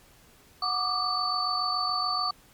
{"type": "tone cluster", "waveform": "sine", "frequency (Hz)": [736, 1164, 1211, 4510], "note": ["F#5", "D6", "D#6", "C#8"], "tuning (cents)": [-9, -16, -47, 29], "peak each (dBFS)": [-34, -30, -31, -29], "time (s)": [0.62, 2.31], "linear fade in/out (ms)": 5, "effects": ["pink hiss -57 dBFS RMS until 2.53 s", "MP3 96 kbps"]}